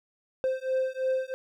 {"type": "beating tone pair", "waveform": "triangle", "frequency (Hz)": [520, 523], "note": ["C5", "C5"], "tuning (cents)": [-11, -1], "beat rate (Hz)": 3, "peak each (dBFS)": -27, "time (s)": [0.44, 1.34], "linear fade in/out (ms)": 0, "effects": []}